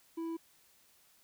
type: tone with hard clipping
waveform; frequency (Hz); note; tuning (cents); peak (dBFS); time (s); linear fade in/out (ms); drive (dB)
sine; 329.6; E4; 0; -37; 0.17-0.37; 10; 5
effects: white hiss -66 dBFS RMS until 1.23 s